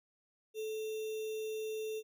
sine tone with sample-and-hold, 435.9 Hz, A4, 16 cents flat, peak -36 dBFS, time 0.54-2.03 s, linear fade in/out 50 ms, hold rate 3150 Hz, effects none

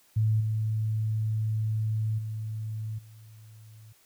sine tone with level steps, 109.2 Hz, A2, 13 cents flat, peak -21 / -25 / -31 / -47 dBFS, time 0.16-3.93 s, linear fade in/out 10 ms, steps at 0.4 / 2.18 / 2.98 s, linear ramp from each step 10 ms, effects white hiss -62 dBFS RMS until 4.05 s

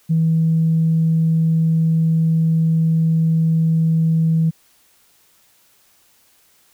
sine tone, 162 Hz, E3, 30 cents flat, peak -12 dBFS, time 0.09-4.51 s, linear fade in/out 20 ms, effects tanh soft clip ceiling -8 dBFS + white hiss -56 dBFS RMS until 6.73 s

